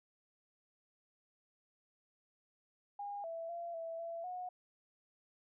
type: tone with pitch steps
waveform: sine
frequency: 812 / 662 / 684 / 660 / 671 / 727 Hz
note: G#5 / E5 / F5 / E5 / E5 / F#5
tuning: -39 / +7 / -36 / +2 / +31 / -31 cents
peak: -40 dBFS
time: 2.99-4.49 s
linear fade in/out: 5 ms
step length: 250 ms
effects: none

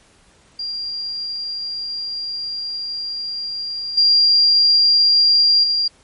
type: tone with level steps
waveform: sine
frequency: 4774 Hz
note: D8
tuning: 28 cents sharp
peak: -23 / -10 / -15 dBFS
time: 0.59-5.88 s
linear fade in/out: 5 ms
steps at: 3.97 / 5.63 s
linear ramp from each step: 10 ms
effects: pink hiss -53 dBFS RMS until 6.03 s + MP3 48 kbps

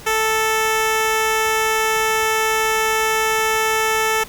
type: tone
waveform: 10% pulse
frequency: 440 Hz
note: A4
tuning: in tune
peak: -8 dBFS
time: 0.06-4.24 s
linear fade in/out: 10 ms
effects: pink hiss -39 dBFS RMS until 4.28 s

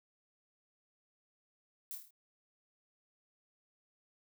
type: noise with echo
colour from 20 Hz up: violet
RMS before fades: -43 dBFS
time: 1.91-1.95 s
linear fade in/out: 0 ms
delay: 26 ms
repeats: 6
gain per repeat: -4 dB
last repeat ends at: 2.106 s
effects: none

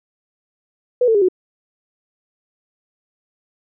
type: tone with pitch steps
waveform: sine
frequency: 493.9 / 447.7 / 405.8 / 367.9 Hz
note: B4 / A4 / G#4 / F#4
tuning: 0 / +30 / -40 / -10 cents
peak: -11 dBFS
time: 1.01-1.286 s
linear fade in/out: 5 ms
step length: 69 ms
effects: none

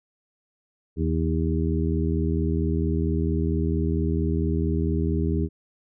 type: harmonic tone with a mistuned harmonic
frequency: 80 Hz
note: D#2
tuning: 49 cents sharp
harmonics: 1 / 2 / 3 / 4 / 5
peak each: -24 / -27 / -29 / -30 / -31 dBFS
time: 0.96-5.49 s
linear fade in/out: 50 ms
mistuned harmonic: 5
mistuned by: +19 cents
effects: none

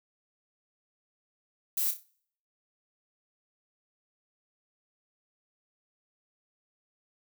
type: noise with echo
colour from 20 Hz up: violet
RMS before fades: -29 dBFS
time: 1.77-1.91 s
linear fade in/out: 5 ms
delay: 30 ms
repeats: 4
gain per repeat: -8 dB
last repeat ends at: 2.03 s
effects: noise-tail reverb RT60 0.6 s tail -24 dB re dry

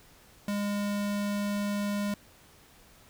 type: tone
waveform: square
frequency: 204.1 Hz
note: G#3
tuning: 30 cents flat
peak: -29 dBFS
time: 0.48-2.14 s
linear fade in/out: 2 ms
effects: pink hiss -57 dBFS RMS until 3.09 s

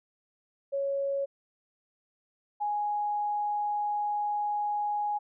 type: tone pair in turn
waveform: sine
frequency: 554.4 / 830.7 Hz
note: C#5 / G#5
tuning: 0 / 0 cents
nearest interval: perfect fifth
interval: 700 cents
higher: second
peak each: -27 dBFS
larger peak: neither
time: 0.72-1.26 / 2.6-5.19 s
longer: second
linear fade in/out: 20 ms
effects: none

